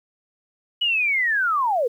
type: linear sweep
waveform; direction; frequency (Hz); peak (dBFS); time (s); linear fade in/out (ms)
sine; down; 2960 to 440; -18; 0.81-1.88; 10
effects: 9-bit